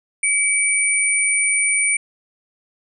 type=tone pair together; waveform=sine; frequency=2276 / 9104 Hz; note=C#7 / C#9; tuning=+45 / +45 cents; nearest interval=2 octaves; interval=2400 cents; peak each=-18 dBFS; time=0.23-1.97 s; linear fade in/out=5 ms; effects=none